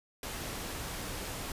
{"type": "noise", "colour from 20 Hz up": "pink", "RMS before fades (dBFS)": -39, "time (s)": [0.23, 1.52], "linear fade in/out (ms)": 2, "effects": ["resampled to 32000 Hz"]}